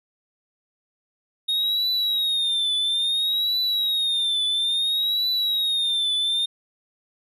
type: tone with vibrato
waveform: triangle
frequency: 3721 Hz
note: A#7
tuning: 4 cents flat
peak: -19 dBFS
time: 1.48-6.46 s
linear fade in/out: 10 ms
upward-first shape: triangle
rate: 0.59 Hz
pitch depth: 120 cents each way
effects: none